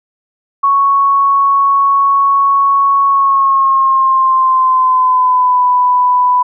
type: tone with pitch glide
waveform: sine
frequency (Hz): 1108.7 to 993.5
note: C#6 to B5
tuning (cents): 0 to +10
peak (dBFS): -7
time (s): 0.63-6.43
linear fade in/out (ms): 10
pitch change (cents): -190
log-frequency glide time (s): 3.06-5.64
effects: none